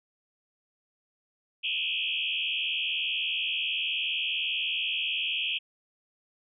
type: tone with frequency modulation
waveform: sine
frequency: 2900 Hz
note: F#7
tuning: 35 cents flat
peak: -27 dBFS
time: 1.63-5.59 s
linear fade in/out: 20 ms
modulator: 80.7 Hz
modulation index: 5.2
effects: none